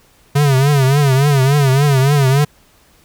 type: tone with vibrato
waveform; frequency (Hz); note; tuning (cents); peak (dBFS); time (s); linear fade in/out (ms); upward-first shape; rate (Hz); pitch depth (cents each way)
square; 138.59; C#3; 0; -10; 0.35-2.45; 10; triangle; 3.5; 130
effects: pink hiss -51 dBFS RMS until 3.04 s